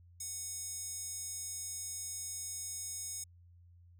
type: tone with high-pass filter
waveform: square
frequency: 740 Hz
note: F#5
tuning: in tune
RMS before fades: -42 dBFS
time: 0.2-3.24 s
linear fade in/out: 5 ms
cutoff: 7300 Hz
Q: 4.3
effects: added 87 Hz sine -57 dBFS peak until 3.99 s